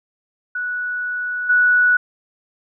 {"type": "tone with level steps", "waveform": "sine", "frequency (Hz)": 1473, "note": "F#6", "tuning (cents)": -8, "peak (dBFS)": [-21, -11], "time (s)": [0.55, 1.97], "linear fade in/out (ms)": 5, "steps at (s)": 1.49, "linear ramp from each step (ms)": 10, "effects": []}